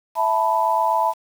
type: chord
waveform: sine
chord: E suspended fourth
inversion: none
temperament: equal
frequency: 659.3 / 880 / 987.8 Hz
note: E5 / A5 / B5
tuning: 0 / 0 / 0 cents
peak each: -23 / -20 / -20 dBFS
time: 0.15-1.14 s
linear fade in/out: 50 ms
effects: 7-bit